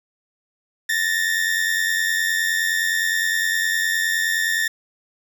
40% pulse tone pair together, 1760 / 1849.7 Hz, A6 / A#6, 0 / -14 cents, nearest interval minor second, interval 86 cents, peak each -21 / -21 dBFS, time 0.89-4.68 s, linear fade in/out 5 ms, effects none

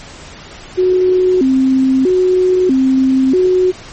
sine tone with vibrato, 311.1 Hz, D#4, in tune, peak -8 dBFS, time 0.77-3.72 s, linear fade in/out 20 ms, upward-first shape square, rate 0.78 Hz, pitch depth 290 cents each way, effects pink hiss -34 dBFS RMS until 3.92 s + MP3 32 kbps

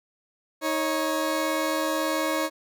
20% pulse tone pair together, 314.5 / 550.7 Hz, D#4 / C#5, +19 / -11 cents, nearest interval minor seventh, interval 970 cents, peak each -22 dBFS, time 0.61-2.5 s, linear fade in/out 50 ms, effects none

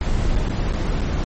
brown noise with dropouts, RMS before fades -20 dBFS, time 0.01-1.24 s, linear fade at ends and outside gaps 1 ms, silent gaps 0.355-0.36 / 0.485-0.495 / 0.727-0.734 / 1.009-1.016 s, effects MP3 32 kbps

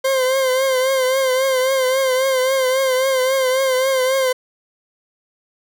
40% pulse tone with vibrato, 523.3 Hz, C5, in tune, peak -14 dBFS, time 0.04-4.33 s, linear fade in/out 10 ms, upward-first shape triangle, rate 3.7 Hz, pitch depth 61 cents each way, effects none

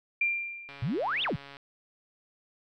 sine tone with exponential decay, 2379 Hz, D7, 22 cents sharp, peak -22 dBFS, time 0.21-1.04 s, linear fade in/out 5 ms, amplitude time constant 180 ms
click train, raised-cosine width 0.3 ms, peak -30 dBFS, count 124, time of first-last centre 0.69-1.569 s, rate 140 Hz
sine exponential two-way sweep, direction up then down, 104.6 to 3729 to 104.6 Hz, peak -27 dBFS, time 0.82-1.36 s, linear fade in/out 5 ms, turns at 1.23 s
effects none

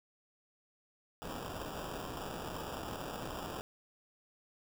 white noise with sample-and-hold, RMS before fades -42 dBFS, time 1.22-3.61 s, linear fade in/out 0 ms, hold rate 2100 Hz, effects none

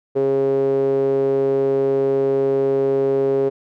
sawtooth tone with band-pass filter, 136.1 Hz, C#3, 31 cents flat, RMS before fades -18 dBFS, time 0.15-3.5 s, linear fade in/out 20 ms, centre 440 Hz, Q 9.6, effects none

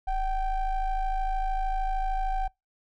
triangle ring-modulated tone, 395.6 Hz, G4, 16 cents sharp, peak -20 dBFS, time 0.07-2.48 s, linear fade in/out 10 ms, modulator 369 Hz, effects noise-tail reverb RT60 0.2 s tail -25 dB re dry

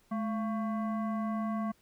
sine tone with frequency modulation, 214.3 Hz, A3, 45 cents flat, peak -30 dBFS, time 0.11-1.72 s, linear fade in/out 10 ms, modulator 898 Hz, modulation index 0.72, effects pink hiss -67 dBFS RMS until 1.81 s

